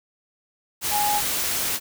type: tone in noise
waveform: sine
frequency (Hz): 830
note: G#5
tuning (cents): -1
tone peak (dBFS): -21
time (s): 0.9-1.22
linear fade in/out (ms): 50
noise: white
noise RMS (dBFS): -25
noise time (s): 0.81-1.8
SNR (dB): +1
effects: none